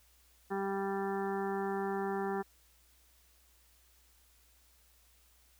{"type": "harmonic tone", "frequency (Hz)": 196, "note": "G3", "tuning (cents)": 0, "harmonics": [1, 2, 4, 5, 6, 7, 8, 9], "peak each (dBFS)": [-39, -35, -39, -45, -48, -47, -52, -47], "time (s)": [0.5, 2.43], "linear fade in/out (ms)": 20, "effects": ["added 60 Hz sine -67 dBFS peak until 5.59 s", "white hiss -67 dBFS RMS until 5.59 s"]}